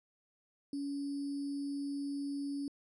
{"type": "tone with sample-and-hold", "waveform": "sine", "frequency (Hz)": 282.2, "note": "C#4", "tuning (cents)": 31, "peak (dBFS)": -35, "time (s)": [0.73, 2.68], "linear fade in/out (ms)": 2, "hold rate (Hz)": 4900, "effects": ["resampled to 24000 Hz"]}